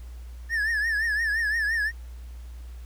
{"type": "tone with vibrato", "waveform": "triangle", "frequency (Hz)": 1760, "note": "A6", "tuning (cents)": 0, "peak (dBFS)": -21, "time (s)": [0.49, 1.92], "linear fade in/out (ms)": 50, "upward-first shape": "triangle", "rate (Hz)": 5.8, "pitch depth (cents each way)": 120, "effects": ["added 60 Hz sine -37 dBFS peak until 2.85 s", "pink hiss -57 dBFS RMS until 2.85 s"]}